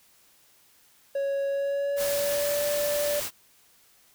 triangle tone with pitch glide, 554.4 to 584.7 Hz, C#5 to D5, 0 to -8 cents, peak -23 dBFS, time 1.15-3.2 s, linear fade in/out 5 ms, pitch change +92 cents, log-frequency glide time 1.48-2.7 s
white noise, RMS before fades -32 dBFS, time 1.96-3.31 s, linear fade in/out 50 ms
effects white hiss -60 dBFS RMS until 4.14 s

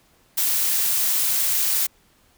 blue noise, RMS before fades -21 dBFS, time 0.37-1.87 s, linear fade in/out 10 ms, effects pink hiss -59 dBFS RMS until 2.37 s

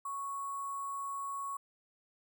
sine tone with sample-and-hold, 1108.7 Hz, C#6, in tune, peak -36 dBFS, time 0.05-1.57 s, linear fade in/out 5 ms, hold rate 8820 Hz, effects none

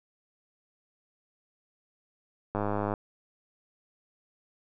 click train, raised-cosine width 1 ms, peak -16 dBFS, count 41, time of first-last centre 2.55-2.938 s, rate 103 Hz, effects none

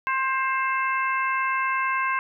harmonic tone, 529 Hz, C5, 19 cents sharp, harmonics 2 / 3 / 4 / 5, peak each -24 / -28 / -30 / -32 dBFS, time 0.07-2.19 s, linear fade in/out 0 ms, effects none

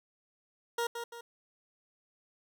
20% pulse tone with echo, 470 Hz, A#4, 14 cents sharp, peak -25 dBFS, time 0.78-0.87 s, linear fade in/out 5 ms, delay 170 ms, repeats 2, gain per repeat -7 dB, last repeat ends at 1.21 s, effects none

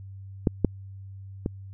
clicks, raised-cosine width 3 ms, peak -7 / -6 / -13 dBFS, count 3, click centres 0.472 / 0.647 / 1.461 s, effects added 97 Hz sine -39 dBFS peak until 1.73 s

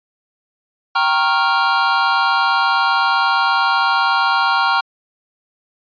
square chord, G half-diminished seventh, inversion none, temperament equal with one note detuned, 784 / 932.3 / 1092.2 / 1396.9 Hz, G5 / Bb5 / Db6 / F6, 0 / 0 / -26 / 0 cents, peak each -21 / -20 / -20 / -18 dBFS, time 0.95-4.81 s, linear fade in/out 10 ms, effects resampled to 11025 Hz

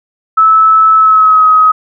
sine tone with pitch glide, 1305 to 1265.7 Hz, E6 to D#6, -18 to +29 cents, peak -3 dBFS, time 0.37-1.72 s, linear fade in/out 10 ms, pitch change -53 cents, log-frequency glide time 0.95-1.46 s, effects none

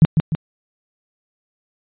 sine tone with echo, 158.4 Hz, D#3, 31 cents sharp, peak -4 dBFS, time 0.02-0.05 s, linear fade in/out 0 ms, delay 150 ms, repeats 2, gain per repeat -6 dB, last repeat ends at 0.35 s, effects resampled to 8000 Hz

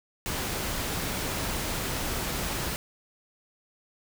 pink noise, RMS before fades -31 dBFS, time 0.26-2.76 s, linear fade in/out 0 ms, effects none

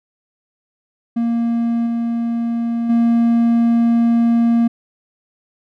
triangle tone with level steps, 233.1 Hz, A#3, in tune, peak -13 / -15 / -9 dBFS, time 1.16-4.68 s, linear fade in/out 10 ms, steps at 1.86 / 2.89 s, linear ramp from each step 10 ms, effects none

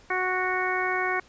harmonic tone, 369 Hz, F#4, 5 cents flat, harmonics 1 / 2 / 3 / 4 / 5 / 6, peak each -31 / -31 / -31 / -31 / -31 / -31 dBFS, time 0.1-1.2 s, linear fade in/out 5 ms, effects pink hiss -55 dBFS RMS until 1.28 s + resampled to 16000 Hz

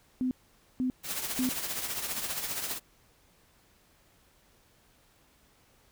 sine tone bursts, 254.9 Hz, C4, 45 cents flat, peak -26 dBFS, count 3, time 0.21-1.49 s, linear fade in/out 0 ms, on 100 ms, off 490 ms
white noise with tremolo, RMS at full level -32 dBFS, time 1.03-2.8 s, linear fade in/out 50 ms, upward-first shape triangle, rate 15 Hz, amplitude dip 60%
effects pink hiss -64 dBFS RMS until 5.91 s

